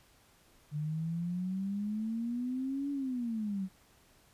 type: exponential two-way sweep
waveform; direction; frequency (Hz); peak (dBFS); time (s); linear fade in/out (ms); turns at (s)
sine; up then down; 146.83 to 285.6 to 184.9; -32; 0.71-3.69; 50; 2.91
effects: pink hiss -64 dBFS RMS until 4.33 s + resampled to 32000 Hz